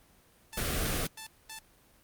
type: tone bursts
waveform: 5% pulse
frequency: 880 Hz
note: A5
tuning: in tune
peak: -29 dBFS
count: 4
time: 0.53-1.588 s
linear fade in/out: 0 ms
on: 92 ms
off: 230 ms
type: band-stop noise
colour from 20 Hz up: pink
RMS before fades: -31 dBFS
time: 0.57-1.07 s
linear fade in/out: 5 ms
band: 780 to 1100 Hz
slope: 96 dB/octave
effects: pink hiss -62 dBFS RMS until 2.03 s + Opus 24 kbps